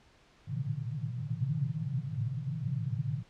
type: band-pass noise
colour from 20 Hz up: pink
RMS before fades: -34 dBFS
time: 0.47-3.23 s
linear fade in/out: 10 ms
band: 110 to 160 Hz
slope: 96 dB/octave
effects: pink hiss -62 dBFS RMS until 3.29 s + low-pass 5000 Hz 12 dB/octave